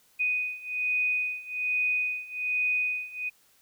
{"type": "beating tone pair", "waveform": "sine", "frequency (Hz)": [2489, 2490.2], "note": ["D#7", "D#7"], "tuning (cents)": [0, 1], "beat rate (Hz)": 1.2, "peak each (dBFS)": [-30, -28], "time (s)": [0.19, 3.3], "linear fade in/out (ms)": 20, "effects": ["white hiss -63 dBFS RMS until 3.61 s"]}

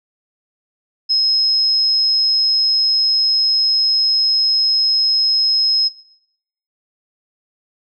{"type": "tone", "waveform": "sine", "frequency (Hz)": 5140, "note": "E8", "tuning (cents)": -45, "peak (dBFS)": -12, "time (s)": [1.09, 5.89], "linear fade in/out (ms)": 20, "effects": ["noise-tail reverb RT60 0.8 s tail -20 dB re dry"]}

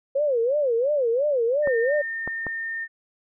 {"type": "tone with vibrato", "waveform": "sine", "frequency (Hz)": 523.3, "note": "C5", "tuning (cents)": 0, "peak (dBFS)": -19, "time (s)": [0.15, 2.02], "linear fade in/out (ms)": 10, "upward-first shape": "sine", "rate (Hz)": 2.9, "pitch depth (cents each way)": 240}
{"type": "tone", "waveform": "sine", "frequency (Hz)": 1818, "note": "A#6", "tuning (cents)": -44, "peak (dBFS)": -27, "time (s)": [1.62, 2.88], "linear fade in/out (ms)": 50}
{"type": "clicks", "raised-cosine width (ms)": 1, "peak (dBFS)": -17, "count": 3, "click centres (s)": [1.674, 2.276, 2.467]}
{"effects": []}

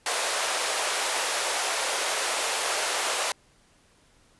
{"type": "high-pass noise", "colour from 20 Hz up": "pink", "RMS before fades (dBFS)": -27, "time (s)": [0.06, 3.32], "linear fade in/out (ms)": 2, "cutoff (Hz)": 510, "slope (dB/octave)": 24, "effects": ["pink hiss -61 dBFS RMS until 4.39 s", "resampled to 24000 Hz"]}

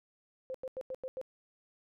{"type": "tone bursts", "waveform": "sine", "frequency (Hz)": 520, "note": "C5", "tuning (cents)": -11, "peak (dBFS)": -36, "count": 6, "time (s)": [0.5, 1.214], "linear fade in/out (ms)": 0, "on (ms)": 44, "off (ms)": 90, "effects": []}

